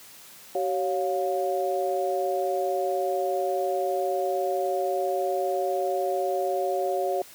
sine tone cluster, 380.3 / 556 / 708 Hz, F#4 / C#5 / F5, +48 / +5 / +23 cents, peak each -28 dBFS, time 0.55-7.22 s, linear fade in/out 2 ms, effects white hiss -48 dBFS RMS until 7.34 s + high-pass 100 Hz 12 dB/octave

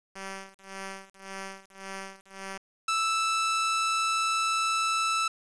5% pulse tone with tremolo, 193.3 Hz, G3, 24 cents flat, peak -24 dBFS, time 0.15-2.58 s, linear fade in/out 10 ms, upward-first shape sine, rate 1.8 Hz, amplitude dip 95%
sawtooth tone, 1318.5 Hz, E6, in tune, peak -21 dBFS, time 2.88-5.28 s, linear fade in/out 5 ms
effects resampled to 22050 Hz + 8-bit

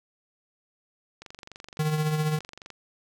click train, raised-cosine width 0.2 ms, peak -25 dBFS, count 36, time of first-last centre 1.22-2.703 s, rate 23.6 Hz
square tone with tremolo, 153.8 Hz, D#3, 20 cents flat, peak -22 dBFS, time 1.79-2.39 s, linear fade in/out 5 ms, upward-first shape triangle, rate 15 Hz, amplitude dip 55%
effects 10-bit

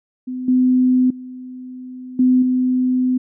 sine tone with level steps, 254 Hz, B3, 49 cents sharp, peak -23 / -11 / -30 / -10 / -14 dBFS, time 0.27-3.18 s, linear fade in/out 10 ms, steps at 0.48 / 1.1 / 2.19 / 2.42 s, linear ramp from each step 5 ms, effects none

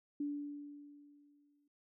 sine tone with exponential decay, 289.7 Hz, D4, 24 cents flat, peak -34 dBFS, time 0.2-1.68 s, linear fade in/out 5 ms, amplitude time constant 320 ms, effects none

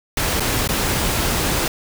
pink noise with dropouts, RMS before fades -20 dBFS, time 0.17-1.68 s, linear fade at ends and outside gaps 2 ms, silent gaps 0.398-0.404 / 0.676-0.689 s, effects none

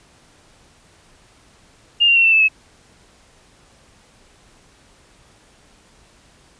sine tone with pitch steps, 2818 / 2770 / 2722 / 2675 / 2629 / 2584 Hz, F7 / F7 / F7 / E7 / E7 / E7, +15 / -15 / -45 / +25 / -5 / -35 cents, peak -10 dBFS, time 2-2.486 s, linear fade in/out 20 ms, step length 81 ms, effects pink hiss -52 dBFS RMS until 6.59 s + resampled to 22050 Hz

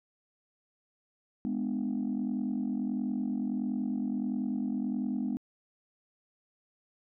sine chord, G# diminished, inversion none, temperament just, 207.7 / 249.2 / 299 Hz, G#3 / B3 / D4, 0 / +16 / +31 cents, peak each -32 / -31 / -36 dBFS, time 1.45-5.37 s, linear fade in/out 0 ms, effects tanh soft clip ceiling -24 dBFS

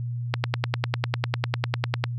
click train, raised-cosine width 0.3 ms, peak -7 dBFS, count 18, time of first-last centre 0.34-2.04 s, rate 10 Hz, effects added 120 Hz sine -27 dBFS peak until 2.18 s

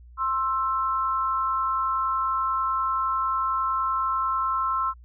sine tone pair together, 1056 / 1325.1 Hz, C6 / E6, +16 / +9 cents, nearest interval major third, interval 393 cents, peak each -25 dBFS, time 0.17-4.94 s, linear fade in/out 50 ms, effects added 60 Hz sine -45 dBFS peak until 5.04 s

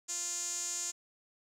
sawtooth tone with band-pass filter, 348.4 Hz, F4, 4 cents flat, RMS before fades -37 dBFS, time 0.08-0.92 s, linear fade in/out 20 ms, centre 7000 Hz, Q 7.2, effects none

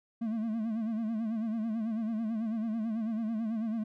triangle tone with vibrato, 222.5 Hz, A3, 20 cents sharp, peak -28 dBFS, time 0.21-3.84 s, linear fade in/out 10 ms, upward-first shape sine, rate 9.1 Hz, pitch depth 82 cents each way, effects none

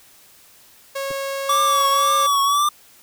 sawtooth tone, 548 Hz, C#5, 20 cents flat, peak -20 dBFS, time 0.95-2.27 s, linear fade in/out 10 ms
clicks, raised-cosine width 2 ms, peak -25 dBFS, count 2, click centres 1.106 / 1.113 s
square tone with vibrato, 1148 Hz, D6, 40 cents flat, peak -16 dBFS, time 1.49-2.69 s, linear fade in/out 5 ms, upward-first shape triangle, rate 1.9 Hz, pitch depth 70 cents each way
effects white hiss -50 dBFS RMS until 3.02 s

